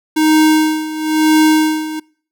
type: tone with tremolo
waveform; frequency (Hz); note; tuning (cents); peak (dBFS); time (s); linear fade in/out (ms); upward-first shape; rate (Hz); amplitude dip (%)
square; 311.4; D#4; +2; -8; 0.16-2; 10; sine; 1; 80
effects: noise-tail reverb RT60 0.5 s tail -26 dB re dry